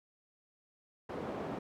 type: band-pass noise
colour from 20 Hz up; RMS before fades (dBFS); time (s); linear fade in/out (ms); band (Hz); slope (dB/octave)
white; -40; 1.09-1.59; 5; 130 to 600; 12
effects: none